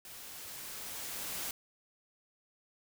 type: noise with level ramp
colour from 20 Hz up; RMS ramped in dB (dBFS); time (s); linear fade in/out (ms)
white; -49 to -38; 0.05-1.51; 2
effects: none